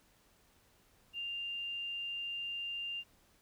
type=tone; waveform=sine; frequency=2794 Hz; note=F7; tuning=in tune; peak=-37 dBFS; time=1.13-3.04 s; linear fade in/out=50 ms; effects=pink hiss -68 dBFS RMS until 3.41 s